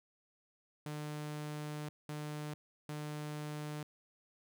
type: tone bursts at uneven times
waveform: sawtooth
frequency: 150 Hz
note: D3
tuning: 37 cents sharp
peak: -36 dBFS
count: 3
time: 0.86-1.89 / 2.09-2.54 / 2.89-3.83 s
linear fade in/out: 2 ms
effects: 13-bit